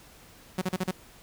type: tone bursts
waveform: sawtooth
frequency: 185 Hz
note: F#3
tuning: in tune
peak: -22 dBFS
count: 5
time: 0.58-0.912 s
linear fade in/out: 5 ms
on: 36 ms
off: 38 ms
effects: pink hiss -53 dBFS RMS until 1.22 s